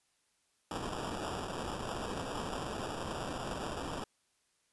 blue noise with sample-and-hold, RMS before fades -39 dBFS, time 0.71-4.04 s, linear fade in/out 2 ms, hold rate 2100 Hz, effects white hiss -75 dBFS RMS until 4.72 s + resampled to 24000 Hz

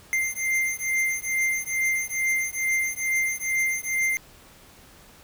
square beating tone pair, 2093 / 2095.3 Hz, C7 / C7, 0 / +2 cents, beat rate 2.3 Hz, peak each -27 dBFS, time 0.13-4.17 s, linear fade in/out 0 ms, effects pink hiss -51 dBFS RMS until 5.23 s

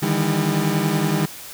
30% pulse tone cluster, 151.3 / 162 / 200.1 Hz, D#3 / E3 / G3, -48 / -30 / +36 cents, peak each -20 dBFS, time 0.02-1.26 s, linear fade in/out 10 ms, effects white hiss -37 dBFS RMS until 1.53 s

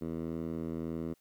10% pulse tone with band-pass filter, 81.7 Hz, E2, 15 cents flat, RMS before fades -37 dBFS, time 0.01-1.14 s, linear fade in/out 10 ms, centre 260 Hz, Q 1.1, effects white hiss -72 dBFS RMS until 1.2 s

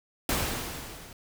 pink noise with level ramp, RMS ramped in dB -26 to -48 dBFS, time 0.29-1.13 s, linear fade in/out 2 ms, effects none

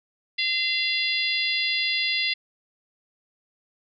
harmonic tone, 687 Hz, F5, 29 cents flat, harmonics 3 / 4 / 5 / 6 / 7, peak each -27 / -28 / -29 / -30 / -30 dBFS, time 0.38-2.34 s, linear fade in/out 10 ms, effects none

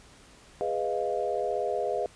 sine chord, F half-diminished seventh, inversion first, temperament equal with one note detuned, 412.4 / 493.9 / 622.3 / 698.5 Hz, Ab4 / Cb5 / Eb5 / F5, -12 / 0 / 0 / 0 cents, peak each -32 dBFS, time 0.61-2.06 s, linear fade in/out 0 ms, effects pink hiss -54 dBFS RMS until 2.15 s + resampled to 22050 Hz

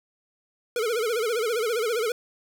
square tone with vibrato, 455.9 Hz, A#4, 39 cents flat, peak -24 dBFS, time 0.76-2.12 s, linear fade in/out 2 ms, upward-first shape sine, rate 15 Hz, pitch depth 130 cents each way, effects none

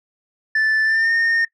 sine tone with pitch glide, 1757 to 1831.6 Hz, A6 to A#6, -3 to -31 cents, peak -12 dBFS, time 0.55-1.45 s, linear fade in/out 5 ms, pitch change +72 cents, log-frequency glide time 0.84-1.12 s, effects noise-tail reverb RT60 0.1 s tail -20 dB re dry + tanh soft clip ceiling -14 dBFS

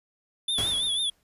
square tone with vibrato, 3487 Hz, A7, 16 cents flat, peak -25 dBFS, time 0.48-1.1 s, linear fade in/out 5 ms, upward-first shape triangle, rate 6.1 Hz, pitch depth 97 cents each way
pink noise with exponential decay, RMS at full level -31 dBFS, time 0.58-1.23 s, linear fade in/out 0 ms, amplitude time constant 140 ms
effects resampled to 32000 Hz

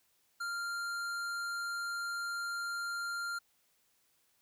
triangle tone with hard clipping, 1393 Hz, F6, 5 cents flat, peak -37 dBFS, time 0.4-3.39 s, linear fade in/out 10 ms, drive 17 dB, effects white hiss -73 dBFS RMS until 4.41 s

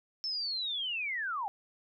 sine linear sweep, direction down, 5340 to 765 Hz, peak -32 dBFS, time 0.24-1.48 s, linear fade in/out 0 ms, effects none

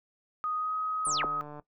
sine tone with pitch glide, 1244.5 to 1262.6 Hz, D#6 to D#6, 0 to +25 cents, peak -29 dBFS, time 0.44-1.41 s, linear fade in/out 0 ms, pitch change +25 cents, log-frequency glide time 0.56-0.74 s
sine linear sweep, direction down, 9956 to 139.8 Hz, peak -29 dBFS, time 1.05-1.25 s, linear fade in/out 2 ms
click train, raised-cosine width 1 ms, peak -30 dBFS, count 79, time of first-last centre 1.07-1.597 s, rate 148 Hz
effects noise-tail reverb RT60 0.1 s tail -17 dB re dry

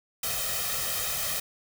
white noise with comb filter, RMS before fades -30 dBFS, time 0.23-1.4 s, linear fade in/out 5 ms, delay 1.6 ms, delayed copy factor +0.85, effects none

